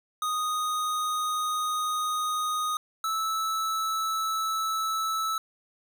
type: tone pair in turn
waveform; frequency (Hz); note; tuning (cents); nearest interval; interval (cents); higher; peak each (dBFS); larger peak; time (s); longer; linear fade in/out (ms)
square; 1242 / 1309.9; D#6 / E6; -3 / -11; minor second; 92; second; -27; neither; 0.22-2.77 / 3.04-5.38; first; 2
effects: none